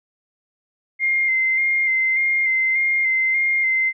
sine tone with vibrato, 2098 Hz, C7, 4 cents sharp, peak -16 dBFS, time 0.99-3.93 s, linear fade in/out 50 ms, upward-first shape square, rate 1.7 Hz, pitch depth 20 cents each way, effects none

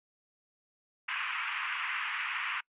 white band-pass noise, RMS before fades -35 dBFS, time 1.08-2.61 s, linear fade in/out 10 ms, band 1000 to 2800 Hz, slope 48 dB/octave, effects noise-tail reverb RT60 0.1 s tail -26 dB re dry + resampled to 8000 Hz

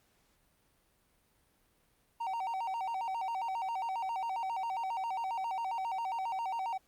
triangle tone with vibrato, 840 Hz, G#5, 19 cents sharp, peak -31 dBFS, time 2.2-6.78 s, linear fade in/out 10 ms, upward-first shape square, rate 7.4 Hz, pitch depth 170 cents each way, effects pink hiss -71 dBFS RMS until 6.87 s + Opus 48 kbps

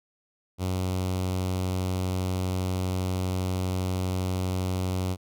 sawtooth tone with notch filter, 92.5 Hz, F#2, in tune, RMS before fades -28 dBFS, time 0.58-5.17 s, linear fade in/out 50 ms, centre 1700 Hz, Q 1.4, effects none

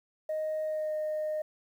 sine tone with pitch glide, 622.3 to 615.2 Hz, D#5 to D#5, 0 to -20 cents, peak -28 dBFS, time 0.29-1.42 s, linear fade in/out 5 ms, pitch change -20 cents, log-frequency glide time 0.63-0.94 s, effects tanh soft clip ceiling -27 dBFS + 10-bit

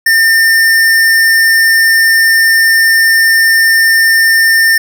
square tone, 1805 Hz, A6, 44 cents sharp, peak -6 dBFS, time 0.06-4.78 s, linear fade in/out 5 ms, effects none

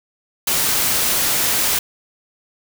white noise, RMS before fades -18 dBFS, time 0.47-1.79 s, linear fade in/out 5 ms, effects none

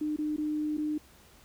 sine tone with dropouts, 303 Hz, D#4, 46 cents flat, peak -28 dBFS, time 0.01-0.98 s, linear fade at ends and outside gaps 5 ms, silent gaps 0.163-0.186 / 0.364-0.38 / 0.771-0.779 s, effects added 66 Hz sine -63 dBFS peak until 1.44 s + pink hiss -58 dBFS RMS until 1.44 s

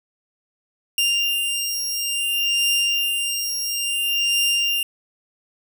sawtooth beating tone pair, 2794 / 2794.58 Hz, F7 / F7, 0 / 0 cents, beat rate 0.58 Hz, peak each -19 / -20 dBFS, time 0.98-4.83 s, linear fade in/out 2 ms, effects none

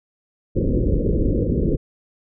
pink low-pass noise, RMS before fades -19 dBFS, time 0.55-1.77 s, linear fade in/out 20 ms, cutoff 540 Hz, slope 96 dB/octave, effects none

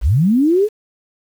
sine linear sweep, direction up, 40.95 to 440 Hz, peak -10 dBFS, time 0.01-0.69 s, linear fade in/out 50 ms, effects 7-bit

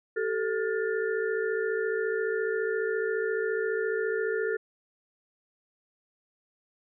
sine tone cluster, 388.7 / 443.2 / 1423 / 1764 Hz, G4 / A4 / F6 / A6, -15 / +13 / +32 / +4 cents, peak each -32 / -28 / -36 / -36 dBFS, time 0.16-4.57 s, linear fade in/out 10 ms, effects none

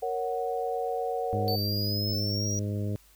sine chord, F# major, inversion first, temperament equal, 466.2 / 554.4 / 740 Hz, A#4 / C#5 / F#5, 0 / 0 / 0 cents, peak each -31 / -35 / -31 dBFS, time 0.02-1.56 s, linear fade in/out 10 ms
harmonic tone, 102.9 Hz, G#2, 16 cents flat, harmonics 1 / 2 / 3 / 4 / 5 / 6, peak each -29 / -35 / -39 / -41 / -43 / -45 dBFS, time 1.33-2.96 s, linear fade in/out 0 ms
square linear sweep, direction up, 4500 to 5780 Hz, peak -31 dBFS, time 1.48-2.59 s, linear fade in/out 0 ms
effects added 50 Hz sine -60 dBFS peak until 3.15 s + white hiss -60 dBFS RMS until 3.15 s

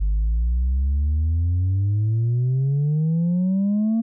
sine exponential sweep, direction up, 49 to 230 Hz, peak -15 dBFS, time 0-4.02 s, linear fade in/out 20 ms, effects tanh soft clip ceiling -16 dBFS

